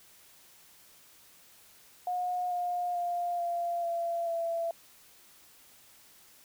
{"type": "tone with pitch steps", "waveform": "sine", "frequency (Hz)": [721, 710.7, 700.5, 690.4, 680.5, 670.8], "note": ["F#5", "F5", "F5", "F5", "F5", "E5"], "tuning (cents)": [-45, 30, 5, -20, -45, 30], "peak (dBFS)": -29, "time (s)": [2.07, 4.71], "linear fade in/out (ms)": 2, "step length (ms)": 440, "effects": ["white hiss -58 dBFS RMS until 6.44 s"]}